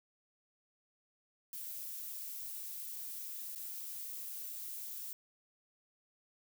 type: noise with dropouts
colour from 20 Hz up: violet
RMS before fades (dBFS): -44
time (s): 1.53-5.13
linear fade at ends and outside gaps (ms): 1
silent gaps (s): 3.55-3.558
effects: none